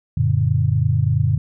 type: chord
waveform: sine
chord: Gb augmented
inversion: none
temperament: just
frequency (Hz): 92.5 / 115.62 / 144.53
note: Gb2 / Bb2 / D3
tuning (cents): 0 / -14 / -27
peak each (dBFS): -20 / -18 / -19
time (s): 0.17-1.38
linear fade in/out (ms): 5
effects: none